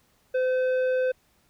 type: tone with tanh clipping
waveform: sine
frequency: 512 Hz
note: C5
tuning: 38 cents flat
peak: -23 dBFS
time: 0.34-1.12 s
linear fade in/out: 10 ms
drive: 9 dB
effects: pink hiss -65 dBFS RMS until 1.49 s